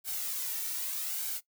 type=noise with flanger; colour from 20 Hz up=blue; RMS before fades=-35 dBFS; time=0.04-1.41 s; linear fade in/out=50 ms; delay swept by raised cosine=1.3 to 2.22 ms; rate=0.83 Hz; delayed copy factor=+0.55; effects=noise-tail reverb RT60 0.1 s tail -18 dB re dry